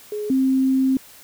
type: tone pair in turn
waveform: sine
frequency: 420 / 264 Hz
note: G#4 / C4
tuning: +19 / +16 cents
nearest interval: minor sixth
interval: 803 cents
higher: first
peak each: -24 / -15 dBFS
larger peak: second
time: 0.12-0.3 / 0.3-0.97 s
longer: second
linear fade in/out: 2 ms
effects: white hiss -46 dBFS RMS until 1.23 s